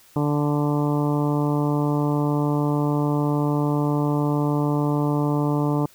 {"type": "harmonic tone", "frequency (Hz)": 146.83, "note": "D3", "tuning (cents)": 0, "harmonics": [1, 2, 3, 4, 5, 6, 7, 8], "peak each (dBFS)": [-22, -23, -29, -32, -35, -32, -34, -38], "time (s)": [0.16, 5.86], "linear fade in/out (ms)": 2, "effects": ["white hiss -53 dBFS RMS until 5.94 s"]}